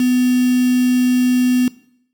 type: tone with quantisation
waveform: sine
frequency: 250.3 Hz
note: B3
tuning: 23 cents sharp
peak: -12 dBFS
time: 0-1.68 s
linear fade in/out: 2 ms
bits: 4
effects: noise-tail reverb RT60 0.7 s tail -20 dB re dry